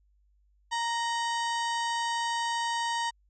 harmonic tone with a mistuned harmonic, 932.3 Hz, A#5, in tune, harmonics 1 / 2 / 3 / 4 / 5 / 6 / 7 / 8 / 9, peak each -29 / -35 / -39 / -41 / -43 / -45 / -46 / -47 / -48 dBFS, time 0.71-3.11 s, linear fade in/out 20 ms, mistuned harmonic 3, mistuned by +120 cents, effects added 50 Hz sine -63 dBFS peak until 3.29 s

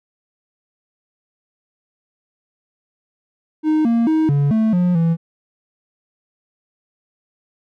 triangle tone with pitch steps, 310.1 / 232.1 / 315.5 / 142.5 / 220.2 / 178.2 / 165.9 Hz, D#4 / A#3 / D#4 / C#3 / A3 / F3 / E3, -6 / -7 / +24 / +48 / +2 / +35 / +11 cents, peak -11 dBFS, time 3.63-5.17 s, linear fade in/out 50 ms, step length 220 ms, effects none

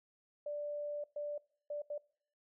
sine tone bursts at uneven times, 587.3 Hz, D5, in tune, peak -37 dBFS, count 4, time 0.46-1.04 / 1.16-1.38 / 1.7-1.82 / 1.9-1.98 s, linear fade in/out 5 ms, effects noise-tail reverb RT60 0.6 s tail -24 dB re dry

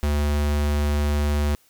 square tone, 73.42 Hz, D2, in tune, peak -20 dBFS, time 0.03-1.55 s, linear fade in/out 0 ms, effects white hiss -59 dBFS RMS until 1.69 s

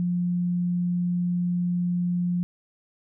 sine tone, 176.5 Hz, F3, 19 cents sharp, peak -22 dBFS, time 0-2.43 s, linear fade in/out 0 ms, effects none

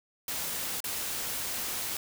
white noise with dropouts, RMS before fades -34 dBFS, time 0.28-1.97 s, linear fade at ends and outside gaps 2 ms, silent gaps 0.804-0.841 s, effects none

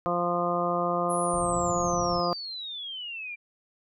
harmonic tone, 174.61 Hz, F3, in tune, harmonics 1 / 2 / 3 / 4 / 5 / 6 / 7, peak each -33 / -33 / -30 / -30 / -41 / -32 / -31 dBFS, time 0.06-2.33 s, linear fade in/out 0 ms
sine exponential sweep, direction down, 10810 to 2349 Hz, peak -34 dBFS, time 1.09-3.36 s, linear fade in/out 20 ms
white low-pass noise, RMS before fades -39 dBFS, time 1.33-2.2 s, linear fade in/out 0 ms, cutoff 170 Hz, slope 24 dB/octave
effects none

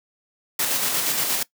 white noise with tremolo, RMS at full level -22 dBFS, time 0.59-1.43 s, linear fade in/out 5 ms, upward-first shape square, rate 8.5 Hz, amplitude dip 30%, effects noise-tail reverb RT60 0.1 s tail -20 dB re dry + high-pass 150 Hz 12 dB/octave

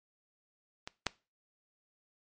clicks, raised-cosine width 0.2 ms, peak -22 / -11 dBFS, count 2, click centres 0.875 / 1.067 s, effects noise-tail reverb RT60 0.3 s tail -21 dB re dry + MP3 48 kbps

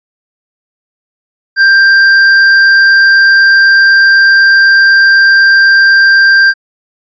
triangle tone with hard clipping, 1582 Hz, G6, 15 cents sharp, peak -4 dBFS, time 1.56-6.54 s, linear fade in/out 50 ms, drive 10 dB, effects resampled to 16000 Hz

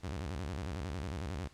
sawtooth tone with vibrato, 80.4 Hz, E2, 43 cents flat, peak -33 dBFS, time 0.03-1.48 s, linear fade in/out 10 ms, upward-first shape square, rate 11 Hz, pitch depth 270 cents each way, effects pink hiss -62 dBFS RMS until 1.53 s + low-pass 8000 Hz 12 dB/octave

